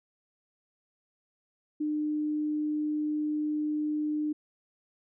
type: tone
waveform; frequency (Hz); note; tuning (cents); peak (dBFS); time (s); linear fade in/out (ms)
sine; 301.9; D4; +48; -27; 1.8-4.33; 10
effects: none